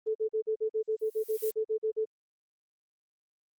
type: tone bursts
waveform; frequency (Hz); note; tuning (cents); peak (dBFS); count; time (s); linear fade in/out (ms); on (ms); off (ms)
sine; 437.2; A4; -11; -26; 15; 0.06-2.054; 20; 90; 46
type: noise with exponential growth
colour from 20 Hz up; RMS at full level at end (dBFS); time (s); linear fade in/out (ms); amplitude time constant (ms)
violet; -36; 0.77-1.51; 5; 160
effects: Opus 24 kbps